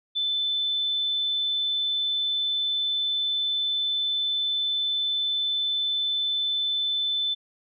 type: tone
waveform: sine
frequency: 3520 Hz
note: A7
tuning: in tune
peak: -23 dBFS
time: 0.15-7.35 s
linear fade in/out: 20 ms
effects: none